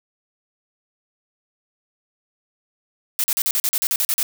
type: noise bursts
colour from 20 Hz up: blue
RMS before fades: -20 dBFS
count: 12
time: 3.19-4.229 s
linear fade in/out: 0 ms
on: 49 ms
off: 41 ms
effects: none